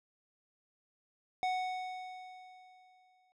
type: tone with exponential decay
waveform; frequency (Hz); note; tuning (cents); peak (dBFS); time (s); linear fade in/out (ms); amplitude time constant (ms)
square; 740; F#5; 0; -30; 1.43-3.32; 0; 410
effects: low-pass 4000 Hz 12 dB/octave